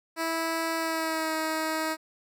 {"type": "tone with pitch glide", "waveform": "10% pulse", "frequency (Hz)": [327.2, 316.6], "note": ["E4", "D#4"], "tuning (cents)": [-13, 30], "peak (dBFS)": -19, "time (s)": [0.16, 1.97], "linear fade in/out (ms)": 50, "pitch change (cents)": -57, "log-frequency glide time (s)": [0.77, 1.35], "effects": []}